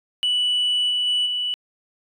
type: tone with level steps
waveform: sine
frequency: 2960 Hz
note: F#7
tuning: in tune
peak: -16 / -18 / -16 / -21 dBFS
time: 0.23-1.54 s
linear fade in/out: 0 ms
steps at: 0.89 / 1.06 / 1.25 s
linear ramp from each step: 20 ms
effects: tanh soft clip ceiling -16 dBFS